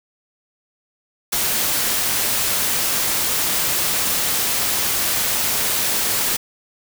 white noise, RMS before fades -20 dBFS, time 1.32-6.37 s, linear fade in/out 10 ms, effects none

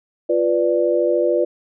sine chord, B diminished, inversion second, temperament equal, 349.2 / 493.9 / 587.3 Hz, F4 / B4 / D5, 0 / 0 / 0 cents, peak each -19 dBFS, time 0.29-1.45 s, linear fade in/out 10 ms, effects none

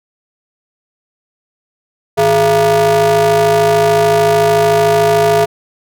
square ring-modulated tone, 130.81 Hz, C3, in tune, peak -6 dBFS, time 2.17-5.46 s, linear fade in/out 20 ms, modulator 550 Hz, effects none

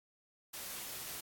white noise, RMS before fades -44 dBFS, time 0.53-1.21 s, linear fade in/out 10 ms, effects AAC 64 kbps

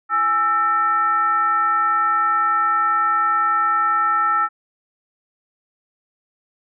sine tone with frequency modulation, 1325 Hz, E6, 9 cents sharp, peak -15 dBFS, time 0.09-4.49 s, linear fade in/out 50 ms, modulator 493 Hz, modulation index 0.58, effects none

